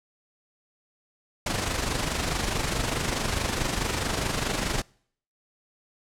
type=noise with amplitude modulation; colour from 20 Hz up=pink; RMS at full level=-25 dBFS; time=1.46-4.82 s; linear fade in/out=5 ms; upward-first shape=sine; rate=24.7 Hz; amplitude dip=55%; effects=noise-tail reverb RT60 0.6 s tail -26 dB re dry + low-pass 9000 Hz 12 dB/octave